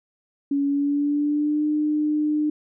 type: tone with pitch glide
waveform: sine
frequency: 281.4 to 301.6 Hz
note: C#4 to D4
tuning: +26 to +46 cents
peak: -19 dBFS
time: 0.51-2.5 s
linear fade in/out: 5 ms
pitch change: +120 cents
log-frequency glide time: 0.66-1.64 s
effects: none